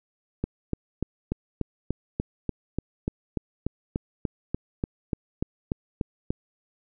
click train, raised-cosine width 3 ms, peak -13 dBFS, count 21, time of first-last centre 0.44-6.305 s, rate 3.41 Hz, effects none

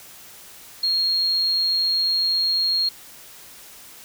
sine tone, 4258 Hz, C8, 30 cents sharp, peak -18 dBFS, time 0.83-2.89 s, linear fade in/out 5 ms, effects white hiss -44 dBFS RMS until 4.04 s

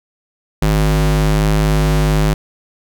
square ring-modulated tone, 103.83 Hz, G#2, in tune, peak -9 dBFS, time 0.62-2.34 s, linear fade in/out 5 ms, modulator 52.2 Hz, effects none

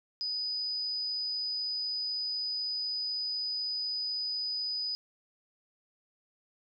sine tone, 4978 Hz, D#8, in tune, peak -31 dBFS, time 0.21-4.95 s, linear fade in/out 0 ms, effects none

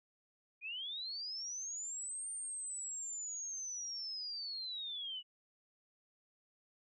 sine linear two-way sweep, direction up then down, 2398 to 8870 to 2908 Hz, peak -40 dBFS, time 0.61-5.23 s, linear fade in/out 50 ms, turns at 2.3 s, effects none

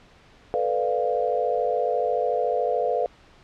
sine chord, B half-diminished seventh, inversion third, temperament equal, 440 / 493.9 / 587.3 / 698.5 Hz, A4 / B4 / D5 / F5, 0 / 0 / 0 / 0 cents, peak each -28 / -25 / -28 / -26 dBFS, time 0.54-3.06 s, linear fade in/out 0 ms, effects pink hiss -53 dBFS RMS until 3.43 s + low-pass 4000 Hz 12 dB/octave

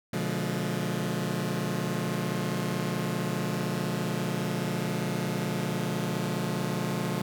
sawtooth chord, B diminished seventh, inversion none, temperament just, 123.47 / 148.16 / 177.8 / 213.4 Hz, B2 / D3 / F3 / Ab3, 0 / +16 / +31 / +47 cents, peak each -31 / -30 / -28 / -30 dBFS, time 0.13-7.22 s, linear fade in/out 5 ms, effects none

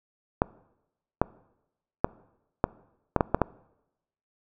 clicks, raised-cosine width 1 ms, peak -6 dBFS, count 8, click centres 0.419 / 1.216 / 2.045 / 2.641 / 3.163 / 3.208 / 3.346 / 3.417 s, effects noise-tail reverb RT60 0.9 s tail -22 dB re dry

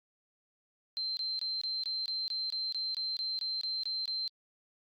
sine tone bursts, 4121 Hz, C8, 27 cents flat, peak -32 dBFS, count 15, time 0.97-4.278 s, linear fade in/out 0 ms, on 200 ms, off 22 ms, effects Opus 48 kbps

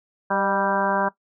harmonic tone with a mistuned harmonic, 196.1 Hz, G3, 1 cent sharp, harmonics 1 / 2 / 3 / 4 / 5 / 6 / 7 / 8, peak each -29 / -31 / -26 / -27 / -25 / -31 / -31 / -28 dBFS, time 0.3-1.09 s, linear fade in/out 10 ms, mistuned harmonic 3, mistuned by +39 cents, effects noise-tail reverb RT60 0.1 s tail -17 dB re dry

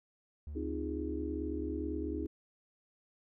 triangle tone with vibrato, 73.42 Hz, D2, in tune, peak -38 dBFS, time 0.47-2.26 s, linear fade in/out 0 ms, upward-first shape sine, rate 8.4 Hz, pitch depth 31 cents each way
sine chord, F minor seventh, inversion second, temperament equal with one note detuned, 261.6 / 311.1 / 349.2 / 413.6 Hz, C4 / Eb4 / F4 / Ab4, 0 / 0 / 0 / -7 cents, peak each -42 / -38 / -43 / -42 dBFS, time 0.55-2.27 s, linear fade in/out 10 ms
effects none

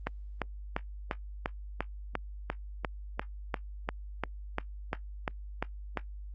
click train, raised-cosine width 0.5 ms, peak -15 dBFS, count 18, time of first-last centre 0.07-5.973 s, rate 2.88 Hz, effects added 50 Hz sine -40 dBFS peak until 6.34 s + Opus 24 kbps

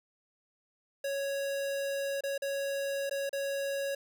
square tone with dropouts, 554.4 Hz, C#5, in tune, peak -32 dBFS, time 1.04-3.95 s, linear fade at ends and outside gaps 5 ms, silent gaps 2.208-2.236 / 2.379-2.42 / 3.096-3.11 / 3.294-3.329 s, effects none

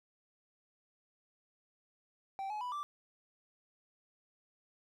triangle tone with pitch steps, 778 / 847 / 988 / 1172 Hz, G5 / G#5 / B5 / D6, -13 / +34 / 0 / -4 cents, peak -35 dBFS, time 2.39-2.83 s, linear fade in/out 0 ms, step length 110 ms, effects none

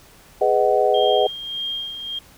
sine chord, G# minor seventh, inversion none, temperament just, 415.3 / 498.4 / 623 / 747.5 Hz, G#4 / B4 / D#5 / F#5, 0 / +16 / +2 / +17 cents, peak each -20 dBFS, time 0.41-1.27 s, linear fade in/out 5 ms
sine tone with tremolo, 3215 Hz, G7, 43 cents sharp, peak -23 dBFS, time 0.94-2.19 s, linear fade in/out 5 ms, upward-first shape sine, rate 1.7 Hz, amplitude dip 55%
effects pink hiss -49 dBFS RMS until 2.37 s

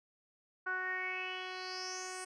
10% pulse tone with low-pass filter sweep, 370.3 Hz, F#4, 1 cent sharp, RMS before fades -40 dBFS, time 0.66-2.25 s, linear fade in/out 10 ms, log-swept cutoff 1400 to 8600 Hz, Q 6.7, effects none

